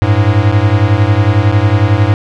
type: beating tone pair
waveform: square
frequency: 98 / 109 Hz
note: G2 / A2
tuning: 0 / -16 cents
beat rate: 11 Hz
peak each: -11 dBFS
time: 0.02-2.14 s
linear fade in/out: 0 ms
effects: low-pass 3000 Hz 12 dB/octave